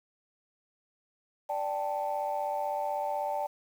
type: chord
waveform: sine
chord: D suspended fourth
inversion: none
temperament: equal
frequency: 587.3 / 784 / 880 Hz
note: D5 / G5 / A5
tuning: 0 / 0 / 0 cents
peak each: -33 dBFS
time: 1.49-3.47 s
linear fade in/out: 10 ms
effects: tanh soft clip ceiling -22 dBFS + 9-bit